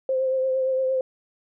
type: tone with vibrato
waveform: sine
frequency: 523.3 Hz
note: C5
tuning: in tune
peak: -20 dBFS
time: 0.09-1.01 s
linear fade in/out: 2 ms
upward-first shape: triangle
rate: 8.7 Hz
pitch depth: 28 cents each way
effects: none